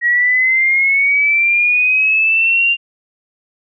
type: linear sweep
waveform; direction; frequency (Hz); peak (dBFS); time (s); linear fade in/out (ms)
sine; up; 1897 to 2794; -10; 0.01-2.77; 50
effects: none